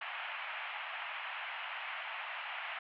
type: band-pass noise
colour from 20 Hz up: white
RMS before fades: -42 dBFS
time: 0.01-2.79 s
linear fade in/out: 5 ms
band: 680 to 2900 Hz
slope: 48 dB/octave
effects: none